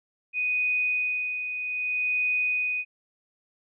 sine tone with tremolo, 2489 Hz, D#7, in tune, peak -22 dBFS, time 0.33-2.85 s, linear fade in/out 50 ms, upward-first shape sine, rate 0.63 Hz, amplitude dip 55%, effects none

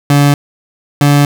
30% pulse tone pair in turn, 143.3 / 143.92 Hz, D3 / D3, -42 / -35 cents, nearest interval unison, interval 7 cents, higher second, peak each -3 dBFS, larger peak neither, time 0.1-0.34 / 1.01-1.25 s, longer neither, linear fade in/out 2 ms, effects none

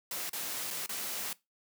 white noise with dropouts, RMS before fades -37 dBFS, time 0.11-1.33 s, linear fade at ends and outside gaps 2 ms, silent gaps 0.295-0.331 / 0.705-0.709 / 0.862-0.892 s, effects noise-tail reverb RT60 0.2 s tail -20 dB re dry + high-pass 150 Hz 12 dB/octave

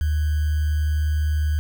sine tone with sample-and-hold, 75.9 Hz, D#2, 42 cents flat, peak -18 dBFS, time 0.01-1.59 s, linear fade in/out 0 ms, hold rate 1575 Hz, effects none

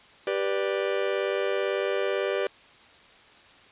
45% pulse chord, G major, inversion none, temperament just, 392 / 490 / 588 Hz, G4 / B4 / D5, 0 / -14 / +2 cents, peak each -28 / -30 / -30 dBFS, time 0.27-2.47 s, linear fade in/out 2 ms, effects white hiss -53 dBFS RMS until 3.71 s + resampled to 8000 Hz

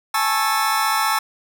sawtooth chord, A major seventh, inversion third, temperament just, 825 / 880 / 1100 / 1320 Hz, G#5 / A5 / C#6 / E6, -12 / 0 / -14 / +2 cents, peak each -22 / -18 / -19 / -18 dBFS, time 0.14-1.19 s, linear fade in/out 5 ms, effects none

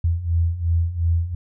sine beating tone pair, 82.41 / 85.21 Hz, E2 / F2, 0 / -42 cents, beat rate 2.8 Hz, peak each -23 / -19 dBFS, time 0.04-1.35 s, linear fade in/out 5 ms, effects none

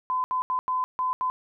sine tone bursts at uneven times, 1017 Hz, C6, 50 cents flat, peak -23 dBFS, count 6, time 0.1-0.24 / 0.31-0.42 / 0.5-0.59 / 0.68-0.84 / 0.99-1.13 / 1.21-1.3 s, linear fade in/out 0 ms, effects none

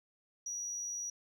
sine tone, 5800 Hz, F#8, 35 cents flat, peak -35 dBFS, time 0.46-1.1 s, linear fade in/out 5 ms, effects tanh soft clip ceiling -35 dBFS

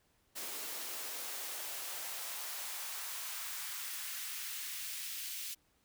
white noise with high-pass filter sweep, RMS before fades -42 dBFS, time 0.35-5.55 s, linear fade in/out 20 ms, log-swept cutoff 290 to 2800 Hz, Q 1.1, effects pink hiss -73 dBFS RMS until 5.84 s

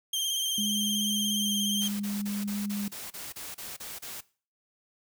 sawtooth tone with vibrato, 3166 Hz, G7, 17 cents sharp, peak -24 dBFS, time 0.13-1.88 s, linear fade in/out 5 ms, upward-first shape sine, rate 17 Hz, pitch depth 37 cents each way
sine tone with pitch glide, 207.7 to 204 Hz, G#3 to G#3, 0 to -31 cents, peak -30 dBFS, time 0.58-2.88 s, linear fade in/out 2 ms, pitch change -31 cents, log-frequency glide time 1.32-1.58 s
white noise bursts, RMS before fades -40 dBFS, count 11, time 1.81-4.21 s, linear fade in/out 10 ms, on 190 ms, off 31 ms
effects noise-tail reverb RT60 0.4 s tail -20 dB re dry

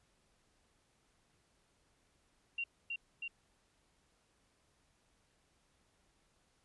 sine tone with echo, 2762 Hz, F7, 20 cents flat, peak -35 dBFS, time 2.58-2.64 s, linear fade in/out 5 ms, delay 320 ms, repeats 2, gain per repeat -2 dB, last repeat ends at 3.28 s, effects pink hiss -74 dBFS RMS until 6.64 s + resampled to 24000 Hz

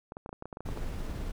clicks, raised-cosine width 1 ms, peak -26 dBFS, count 12, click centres 0.121 / 0.169 / 0.261 / 0.292 / 0.329 / 0.424 / 0.456 / 0.528 / 0.571 / 0.606 / 0.689 / 0.774 s
brown noise with tremolo, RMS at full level -34 dBFS, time 0.65-1.32 s, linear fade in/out 10 ms, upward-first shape triangle, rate 18 Hz, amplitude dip 25%
effects none

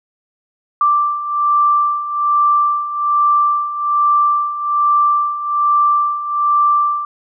sine beating tone pair, 1174.7 / 1175.9 Hz, D6 / D6, 0 / +2 cents, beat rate 1.2 Hz, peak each -18 / -13 dBFS, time 0.81-7.05 s, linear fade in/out 2 ms, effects none

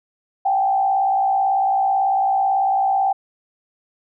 sine tone with frequency modulation, 780 Hz, G5, 9 cents flat, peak -15 dBFS, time 0.45-3.13 s, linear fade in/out 10 ms, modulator 58.1 Hz, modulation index 0.68, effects none

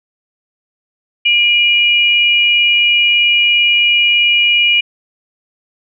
sine tone pair together, 2397 / 2900 Hz, D7 / F#7, +35 / -35 cents, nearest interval minor third, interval 330 cents, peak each -11 dBFS, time 1.25-4.81 s, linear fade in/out 10 ms, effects none

